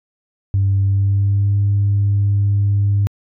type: tone with pitch glide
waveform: sine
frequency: 98 to 100.87 Hz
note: G2 to G2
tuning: 0 to +50 cents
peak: -11 dBFS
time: 0.54-3.07 s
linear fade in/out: 0 ms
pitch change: +50 cents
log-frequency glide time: 0.82-1.57 s
effects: tanh soft clip ceiling -9 dBFS